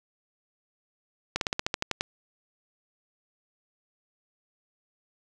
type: slowing click train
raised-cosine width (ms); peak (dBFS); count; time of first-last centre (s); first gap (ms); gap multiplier
0.2; -9; 10; 1.36-2.009; 52; 1.08
effects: none